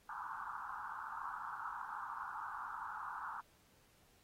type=band-pass noise; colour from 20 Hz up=pink; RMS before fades=-45 dBFS; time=0.09-3.41 s; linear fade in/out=5 ms; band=840 to 1500 Hz; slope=96 dB/octave; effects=pink hiss -70 dBFS RMS until 4.23 s + AAC 48 kbps